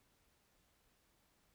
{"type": "silence", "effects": ["pink hiss -75 dBFS RMS until 1.54 s"]}